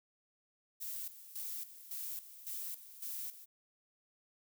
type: noise with tremolo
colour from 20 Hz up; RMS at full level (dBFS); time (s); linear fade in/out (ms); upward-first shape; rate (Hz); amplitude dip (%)
violet; -42; 0.8-3.46; 20; square; 1.8; 75
effects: none